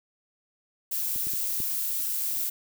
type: noise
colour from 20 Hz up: violet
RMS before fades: -29 dBFS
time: 0.91-2.5 s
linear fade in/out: 10 ms
type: clicks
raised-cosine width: 3 ms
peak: -31 / -29 / -32 / -25 dBFS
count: 4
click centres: 1.161 / 1.27 / 1.336 / 1.603 s
effects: none